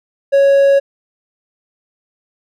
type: tone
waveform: triangle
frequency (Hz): 554.4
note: C#5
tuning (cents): 0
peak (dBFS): -5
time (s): 0.32-0.8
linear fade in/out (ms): 20
effects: none